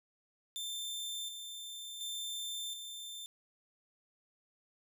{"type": "tone with tremolo", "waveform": "sawtooth", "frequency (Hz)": 3567, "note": "A7", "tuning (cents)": 23, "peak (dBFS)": -35, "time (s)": [0.56, 3.26], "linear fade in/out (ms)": 0, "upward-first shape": "square", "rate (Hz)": 0.69, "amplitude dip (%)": 45, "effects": []}